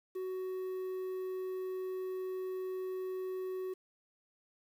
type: tone with quantisation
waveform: triangle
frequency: 372.9 Hz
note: F#4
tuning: 14 cents sharp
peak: -34 dBFS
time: 0.15-3.74 s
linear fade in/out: 10 ms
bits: 10
effects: none